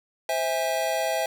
square chord, C augmented, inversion none, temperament just, 523.3 / 654.1 / 817.6 Hz, C5 / E5 / G#5, 0 / -14 / -27 cents, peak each -31 / -27 / -30 dBFS, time 0.29-1.26 s, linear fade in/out 2 ms, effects none

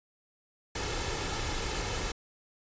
pink noise with comb filter, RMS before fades -33 dBFS, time 0.75-2.12 s, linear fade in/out 5 ms, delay 2.3 ms, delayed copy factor +0.5, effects resampled to 16000 Hz

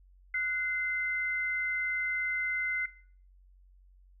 sine tone pair together, 1475 / 2068 Hz, F#6 / C7, -6 / -21 cents, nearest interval tritone, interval 585 cents, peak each -35 / -29 dBFS, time 0.34-2.86 s, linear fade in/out 5 ms, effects noise-tail reverb RT60 0.5 s tail -19 dB re dry + added 46 Hz sine -56 dBFS peak until 4.2 s

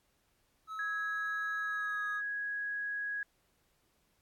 triangle tone with pitch glide, 1292 to 1250.2 Hz, E6 to D#6, -35 to +8 cents, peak -37 dBFS, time 0.67-2.22 s, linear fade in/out 50 ms, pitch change -57 cents, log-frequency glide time 1.58-2.08 s
sine tone, 1661.2 Hz, G#6, in tune, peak -34 dBFS, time 0.79-3.23 s, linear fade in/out 2 ms
effects pink hiss -74 dBFS RMS until 4.21 s + AAC 64 kbps

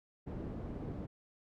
white low-pass noise, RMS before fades -42 dBFS, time 0.26-1.07 s, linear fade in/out 20 ms, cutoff 270 Hz, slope 12 dB/octave, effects none

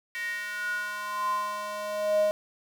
square tone with high-pass filter sweep, 207.7 Hz, G#3, in tune, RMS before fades -30 dBFS, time 0.15-2.31 s, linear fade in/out 0 ms, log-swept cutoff 2000 to 580 Hz, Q 8.9, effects none

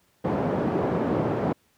pink band-pass noise, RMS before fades -25 dBFS, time 0.24-1.53 s, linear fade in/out 10 ms, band 160 to 690 Hz, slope 12 dB/octave, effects pink hiss -65 dBFS RMS until 1.77 s + high-pass 80 Hz 12 dB/octave

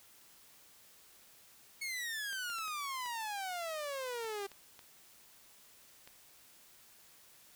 sawtooth exponential sweep, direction down, 2217 to 390.6 Hz, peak -34 dBFS, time 1.81-4.47 s, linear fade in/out 10 ms
clicks, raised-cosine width 0.2 ms, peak -35 dBFS, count 9, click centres 2.329 / 2.5 / 2.585 / 2.68 / 3.06 / 4.246 / 4.517 / 4.792 / 6.075 s
effects white hiss -61 dBFS RMS until 7.55 s

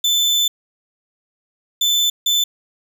35% pulse tone bursts at uneven times, 3522 Hz, A7, 1 cent sharp, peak -12 dBFS, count 3, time 0.04-0.48 / 1.81-2.1 / 2.26-2.44 s, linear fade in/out 5 ms, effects none

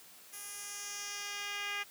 10% pulse tone with band-pass filter sweep, 407.4 Hz, G#4, 33 cents flat, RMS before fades -41 dBFS, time 0.32-1.84 s, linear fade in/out 20 ms, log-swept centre 12000 to 2500 Hz, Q 1.4, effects white hiss -56 dBFS RMS until 1.9 s + high-pass 100 Hz 12 dB/octave

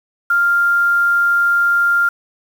sine tone with quantisation, 1396.9 Hz, F6, in tune, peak -11 dBFS, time 0.3-2.09 s, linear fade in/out 5 ms, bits 6, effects none

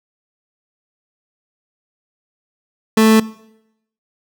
30% pulse tone, 220 Hz, A3, in tune, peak -6 dBFS, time 2.97-3.2 s, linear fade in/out 5 ms, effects noise-tail reverb RT60 0.8 s tail -20 dB re dry

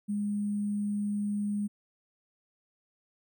sine tone with sample-and-hold, 205.8 Hz, G#3, 16 cents flat, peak -28 dBFS, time 0.08-1.68 s, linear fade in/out 20 ms, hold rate 8820 Hz, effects none

